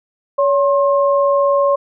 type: tone pair together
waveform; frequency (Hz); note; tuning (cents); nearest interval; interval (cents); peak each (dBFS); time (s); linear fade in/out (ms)
sine; 564.4 / 1068; C#5 / C6; +31 / +35; major seventh; 1104; -12 / -17; 0.38-1.76; 10
effects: none